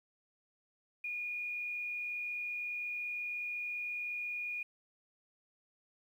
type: tone with frequency modulation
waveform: sine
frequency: 2441 Hz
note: D#7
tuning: 34 cents flat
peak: -36 dBFS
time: 1.04-4.63 s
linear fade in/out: 5 ms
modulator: 54.4 Hz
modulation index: 0.47
effects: 11-bit